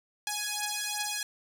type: beating tone pair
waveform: 5% pulse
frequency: 833 / 835.7 Hz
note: G#5 / G#5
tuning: +5 / +11 cents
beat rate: 2.7 Hz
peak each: -22 dBFS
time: 0.27-1.23 s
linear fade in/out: 2 ms
effects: none